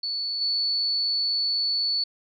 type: tone with level steps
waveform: sine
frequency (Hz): 4448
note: C#8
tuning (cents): +5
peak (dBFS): -26 / -22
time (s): 0.03-2.04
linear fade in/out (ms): 5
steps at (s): 0.41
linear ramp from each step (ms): 5
effects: none